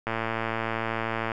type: click train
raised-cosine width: 0.5 ms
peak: -13 dBFS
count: 142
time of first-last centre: 0.07-1.318 s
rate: 113 Hz
effects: none